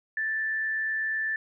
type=tone with frequency modulation; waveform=sine; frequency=1760 Hz; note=A6; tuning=in tune; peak=-26 dBFS; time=0.17-1.36 s; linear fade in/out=2 ms; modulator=92 Hz; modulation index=0.33; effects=none